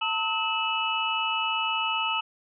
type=tone cluster; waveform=sine; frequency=896 / 1286 / 2618 / 2937 Hz; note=A5 / E6 / E7 / F#7; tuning=+31 / -43 / -13 / -13 cents; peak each=-30 dBFS; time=0.01-2.21 s; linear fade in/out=10 ms; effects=none